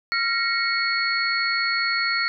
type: tone cluster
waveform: sine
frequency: 1381 / 1883 / 2204 / 4368 Hz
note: F6 / A#6 / C#7 / C#8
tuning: -20 / +17 / -11 / -26 cents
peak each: -26 dBFS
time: 0.12-2.28 s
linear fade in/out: 0 ms
effects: none